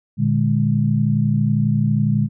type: tone cluster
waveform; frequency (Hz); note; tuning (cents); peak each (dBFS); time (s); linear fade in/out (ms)
sine; 117.1 / 149.2 / 207.1; A#2 / D3 / G#3; +8 / +28 / -5; -19; 0.17-2.29; 50
effects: none